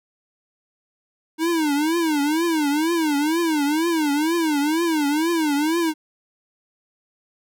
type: tone with vibrato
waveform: square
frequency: 311.8 Hz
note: D#4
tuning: 4 cents sharp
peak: -19 dBFS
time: 1.38-5.94 s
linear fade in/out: 50 ms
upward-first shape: triangle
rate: 2.1 Hz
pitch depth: 190 cents each way
effects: none